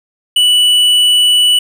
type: tone with tanh clipping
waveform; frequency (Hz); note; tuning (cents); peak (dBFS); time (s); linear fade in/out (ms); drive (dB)
sine; 2960; F#7; 0; -8; 0.36-1.59; 5; 9
effects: none